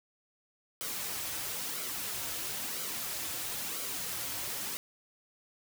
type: noise with flanger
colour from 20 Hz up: white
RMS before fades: -37 dBFS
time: 0.81-4.77 s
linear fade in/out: 0 ms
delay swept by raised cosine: 1.1 to 5 ms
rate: 1 Hz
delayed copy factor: -0.55
effects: none